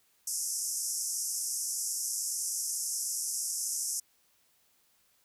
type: band-pass noise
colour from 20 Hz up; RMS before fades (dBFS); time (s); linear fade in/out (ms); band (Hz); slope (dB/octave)
pink; -34; 0.27-4; 5; 5300 to 12000; 96
effects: white hiss -69 dBFS RMS until 5.24 s